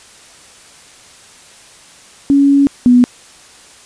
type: tone pair in turn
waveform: sine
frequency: 280 / 246 Hz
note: C#4 / B3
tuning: +18 / -7 cents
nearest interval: major second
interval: 225 cents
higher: first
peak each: -6 / -4 dBFS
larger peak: second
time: 2.3-2.67 / 2.86-3.04 s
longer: first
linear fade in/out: 0 ms
effects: white hiss -41 dBFS RMS until 3.85 s + resampled to 22050 Hz